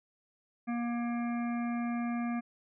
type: harmonic tone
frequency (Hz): 237.3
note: A#3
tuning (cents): +31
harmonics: 1 / 3 / 5 / 7 / 9 / 10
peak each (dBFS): -31 / -41 / -45 / -48 / -50 / -51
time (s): 0.67-2.41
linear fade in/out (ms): 20
effects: none